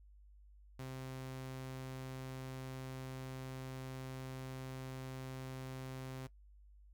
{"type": "tone", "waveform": "sawtooth", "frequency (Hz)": 130.81, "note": "C3", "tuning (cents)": 0, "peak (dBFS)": -40, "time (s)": [0.79, 6.27], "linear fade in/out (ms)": 5, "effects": ["noise-tail reverb RT60 0.1 s tail -18 dB re dry", "added 50 Hz sine -58 dBFS peak until 6.93 s"]}